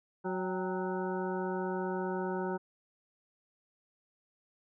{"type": "harmonic tone with a mistuned harmonic", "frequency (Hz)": 185, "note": "F#3", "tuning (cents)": 0, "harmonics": [1, 2, 3, 4, 5, 7, 8], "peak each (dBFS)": [-37, -35, -42, -43, -40, -48, -45], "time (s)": [0.24, 2.58], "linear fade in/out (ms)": 20, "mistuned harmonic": 4, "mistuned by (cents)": 81, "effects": []}